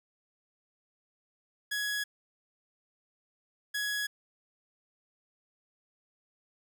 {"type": "tone pair in turn", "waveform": "sawtooth", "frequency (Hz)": [1675, 1675], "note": ["G#6", "G#6"], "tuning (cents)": [14, 14], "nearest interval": "unison", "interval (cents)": 0, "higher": "neither", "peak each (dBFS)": -27, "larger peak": "neither", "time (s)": [[1.71, 2.04], [3.74, 4.07]], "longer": "neither", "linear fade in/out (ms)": 10, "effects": []}